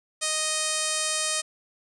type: tone with low-pass filter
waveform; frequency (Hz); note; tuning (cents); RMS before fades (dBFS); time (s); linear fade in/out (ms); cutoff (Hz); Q
5% pulse; 622.3; D#5; 0; -27; 0.21-1.42; 20; 9300; 3.8
effects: none